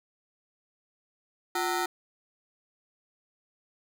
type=ring-modulated tone; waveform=20% pulse; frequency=554.4 Hz; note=C#5; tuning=in tune; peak=-19 dBFS; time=1.55-1.86 s; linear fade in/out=5 ms; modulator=202 Hz; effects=none